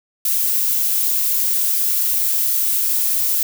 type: noise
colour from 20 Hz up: violet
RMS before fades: -18 dBFS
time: 0.25-3.43 s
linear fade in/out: 2 ms
effects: none